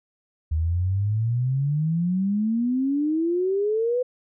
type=exponential sweep; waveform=sine; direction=up; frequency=76.5 to 507 Hz; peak=-20 dBFS; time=0.51-4.03 s; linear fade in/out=10 ms; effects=none